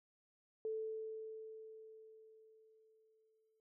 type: tone with exponential decay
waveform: sine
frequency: 439.6 Hz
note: A4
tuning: 2 cents flat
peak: -37 dBFS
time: 0.65-3.6 s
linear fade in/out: 1 ms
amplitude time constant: 640 ms
effects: none

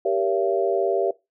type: chord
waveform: sine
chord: G diminished seventh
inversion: none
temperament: just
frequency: 392 / 470.4 / 564.5 / 677.4 Hz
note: G4 / Bb4 / Db5 / Fb5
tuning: 0 / +16 / +31 / +47 cents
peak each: -23 / -26 / -26 / -25 dBFS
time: 0.05-1.11 s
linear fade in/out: 5 ms
effects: noise-tail reverb RT60 0.2 s tail -19 dB re dry

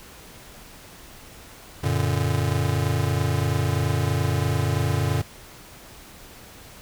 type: chord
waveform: square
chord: Gb augmented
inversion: none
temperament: just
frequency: 92.5 / 115.62 / 144.53 Hz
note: Gb2 / Bb2 / D3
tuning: 0 / -14 / -27 cents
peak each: -26 dBFS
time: 1.83-5.22 s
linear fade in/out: 10 ms
effects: pink hiss -45 dBFS RMS until 6.81 s

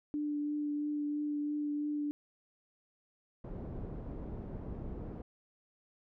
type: tone with vibrato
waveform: sine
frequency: 295.1 Hz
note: D4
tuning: 8 cents sharp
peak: -32 dBFS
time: 0.14-2.11 s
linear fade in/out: 0 ms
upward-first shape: triangle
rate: 3 Hz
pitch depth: 15 cents each way
type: low-pass noise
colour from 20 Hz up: pink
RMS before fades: -42 dBFS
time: 3.44-5.22 s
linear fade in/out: 5 ms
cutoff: 450 Hz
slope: 12 dB/octave
effects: none

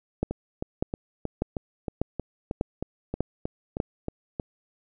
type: two click trains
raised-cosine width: 2 ms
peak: -11 / -16 dBFS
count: 7 / 14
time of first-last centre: 0.23-3.801 / 0.31-4.398 s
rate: 1.68 / 3.18 Hz
effects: none

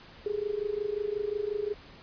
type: tone with amplitude modulation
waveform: sine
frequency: 415.3 Hz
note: G#4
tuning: in tune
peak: -25 dBFS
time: 0.26-1.74 s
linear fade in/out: 2 ms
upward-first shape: sine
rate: 25.6 Hz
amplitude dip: 85%
effects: pink hiss -51 dBFS RMS until 2.02 s + resampled to 11025 Hz

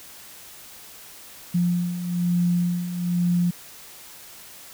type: beating tone pair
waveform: sine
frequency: 174.61 / 175.71 Hz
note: F3 / F3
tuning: 0 / +11 cents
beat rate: 1.1 Hz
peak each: -27 / -21 dBFS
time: 1.54-3.51 s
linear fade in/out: 10 ms
effects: white hiss -44 dBFS RMS until 4.73 s

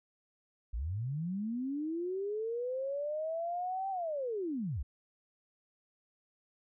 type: linear two-way sweep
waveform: sine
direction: up then down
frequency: 49 to 784 to 49 Hz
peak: -33 dBFS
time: 0.73-4.83 s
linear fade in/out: 10 ms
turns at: 3.9 s
effects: none

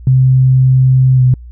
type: tone with pitch glide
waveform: sine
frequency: 130 to 127.18 Hz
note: C3 to C3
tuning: -11 to -49 cents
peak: -5 dBFS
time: 0.07-1.34 s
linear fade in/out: 2 ms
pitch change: -38 cents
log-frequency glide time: 1.15-1.22 s
effects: added 60 Hz sine -29 dBFS peak until 1.51 s

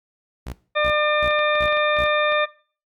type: tone bursts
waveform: sawtooth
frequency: 61.74 Hz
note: B1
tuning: in tune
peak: -25 dBFS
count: 5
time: 0.46-2.05 s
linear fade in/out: 10 ms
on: 70 ms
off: 310 ms
type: harmonic tone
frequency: 600 Hz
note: D5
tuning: 37 cents sharp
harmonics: 1 / 2 / 3 / 4 / 6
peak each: -20 / -23 / -25 / -26 / -28 dBFS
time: 0.75-2.46 s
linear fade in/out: 20 ms
type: clicks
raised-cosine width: 0.3 ms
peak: -19 dBFS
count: 10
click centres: 1.309 / 1.391 / 1.554 / 1.629 / 1.68 / 1.725 / 1.771 / 1.968 / 2.062 / 2.322 s
effects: noise-tail reverb RT60 0.4 s tail -18 dB re dry + MP3 96 kbps

